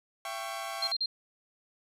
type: chord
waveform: sawtooth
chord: C# diminished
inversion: first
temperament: equal with one note detuned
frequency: 672.7 / 784 / 1108.7 Hz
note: E5 / G5 / C#6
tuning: +35 / 0 / 0 cents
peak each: -36 dBFS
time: 0.25-0.92 s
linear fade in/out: 2 ms
type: tone bursts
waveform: sine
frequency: 4186 Hz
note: C8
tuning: in tune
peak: -27 dBFS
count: 3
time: 0.82-1.06 s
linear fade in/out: 5 ms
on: 54 ms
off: 39 ms
effects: resampled to 32000 Hz